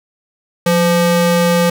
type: ring-modulated tone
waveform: square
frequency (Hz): 344.8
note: F4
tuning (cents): -22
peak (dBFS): -8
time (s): 0.66-1.7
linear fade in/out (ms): 5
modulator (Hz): 167
effects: none